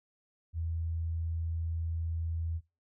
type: tone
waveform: sine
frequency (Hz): 82.41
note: E2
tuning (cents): 0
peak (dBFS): -31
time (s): 0.53-2.61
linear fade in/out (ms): 50
effects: noise-tail reverb RT60 0.3 s tail -24 dB re dry